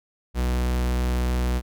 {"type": "tone", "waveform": "45% pulse", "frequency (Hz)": 61.74, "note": "B1", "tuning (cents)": 0, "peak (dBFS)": -21, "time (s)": [0.34, 1.62], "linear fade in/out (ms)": 50, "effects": []}